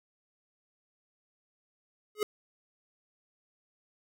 square tone with exponential growth, 422 Hz, G#4, 28 cents sharp, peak -24 dBFS, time 2.15-2.23 s, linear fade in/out 2 ms, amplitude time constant 17 ms, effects none

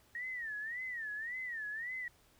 sine tone with vibrato, 1856 Hz, A#6, 8 cents flat, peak -38 dBFS, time 0.15-2.08 s, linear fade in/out 2 ms, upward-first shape sine, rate 1.8 Hz, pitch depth 170 cents each way, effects pink hiss -67 dBFS RMS until 2.39 s

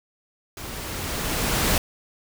pink noise with level ramp, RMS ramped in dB -36 to -20 dBFS, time 0.57-1.78 s, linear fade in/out 2 ms, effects none

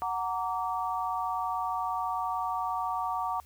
sine chord, Gb augmented, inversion none, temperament just, 740 / 925 / 1156.2 Hz, Gb5 / Bb5 / D6, 0 / -14 / -27 cents, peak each -33 dBFS, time 0.02-3.4 s, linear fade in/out 0 ms, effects added 75 Hz sine -55 dBFS peak until 3.45 s + white hiss -61 dBFS RMS until 3.45 s

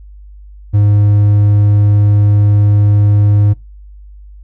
triangle tone, 103.1 Hz, G#2, 12 cents flat, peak -4 dBFS, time 0.73-3.54 s, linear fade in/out 20 ms, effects noise-tail reverb RT60 0.2 s tail -23 dB re dry + added 50 Hz sine -32 dBFS peak until 4.43 s

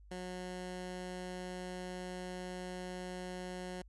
15% pulse tone, 182 Hz, F#3, 28 cents flat, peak -35 dBFS, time 0.11-3.82 s, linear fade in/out 5 ms, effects added 50 Hz sine -55 dBFS peak until 3.88 s + resampled to 24000 Hz

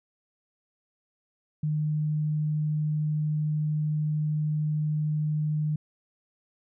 sine tone, 152.2 Hz, D#3, 38 cents flat, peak -24 dBFS, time 1.63-5.76 s, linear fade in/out 5 ms, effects none

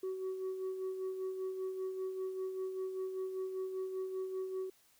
sine tone with tremolo, 376.8 Hz, F#4, 32 cents sharp, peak -32 dBFS, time 0.03-4.7 s, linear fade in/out 5 ms, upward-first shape sine, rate 5.1 Hz, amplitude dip 55%, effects tanh soft clip ceiling -34 dBFS + white hiss -68 dBFS RMS until 4.99 s

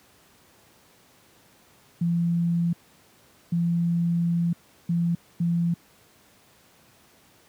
sine tone bursts at uneven times, 170.4 Hz, F3, 42 cents flat, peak -20 dBFS, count 4, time 2.01-2.73 / 3.52-4.53 / 4.89-5.15 / 5.4-5.74 s, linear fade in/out 5 ms, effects pink hiss -57 dBFS RMS until 7.48 s + high-pass 100 Hz 12 dB/octave

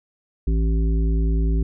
harmonic tone, 55 Hz, A1, in tune, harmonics 1 / 3 / 5 / 7, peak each -17 / -27 / -31 / -34 dBFS, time 0.47-1.63 s, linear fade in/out 5 ms, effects none

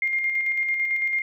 sine tone with tremolo, 2119 Hz, C7, 21 cents sharp, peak -20 dBFS, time 0.02-1.22 s, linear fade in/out 2 ms, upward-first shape square, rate 9 Hz, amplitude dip 35%, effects none

